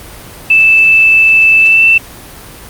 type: tone with pitch glide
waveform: sine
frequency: 2637 to 2668 Hz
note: E7 to E7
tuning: 0 to +20 cents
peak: -3 dBFS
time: 0.5-1.98 s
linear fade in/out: 5 ms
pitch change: +20 cents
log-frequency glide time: 1.61-1.85 s
effects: pink hiss -31 dBFS RMS until 2.69 s + Opus 32 kbps